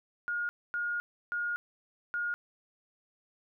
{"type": "tone bursts at uneven times", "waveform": "sine", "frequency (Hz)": 1428, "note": "F6", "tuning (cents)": 38, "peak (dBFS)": -30, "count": 4, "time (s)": [[0.28, 0.49], [0.74, 1], [1.32, 1.56], [2.14, 2.34]], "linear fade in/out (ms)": 0, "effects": []}